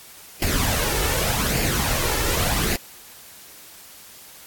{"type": "noise with flanger", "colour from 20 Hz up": "pink", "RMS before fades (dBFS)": -22, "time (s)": [0.42, 2.76], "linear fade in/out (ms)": 2, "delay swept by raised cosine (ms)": [0.41, 2.31], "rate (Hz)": 0.85, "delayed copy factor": 0.55, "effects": ["white hiss -44 dBFS RMS until 4.46 s", "AAC 64 kbps"]}